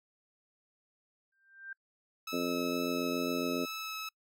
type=tone with exponential growth; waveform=sine; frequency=1575 Hz; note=G6; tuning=8 cents sharp; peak=-38 dBFS; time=1.32-1.73 s; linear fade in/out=5 ms; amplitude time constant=88 ms
type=tone with vibrato; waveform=15% pulse; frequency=1300 Hz; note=E6; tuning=24 cents flat; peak=-31 dBFS; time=2.27-4.09 s; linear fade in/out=5 ms; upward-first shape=triangle; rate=2.2 Hz; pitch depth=8 cents each way
type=harmonic tone; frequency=87.31 Hz; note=F2; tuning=in tune; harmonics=2 / 3 / 4 / 5 / 6 / 7; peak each=-44 / -34 / -38 / -38 / -43 / -40 dBFS; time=2.32-3.66 s; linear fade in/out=20 ms
effects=noise-tail reverb RT60 0.1 s tail -26 dB re dry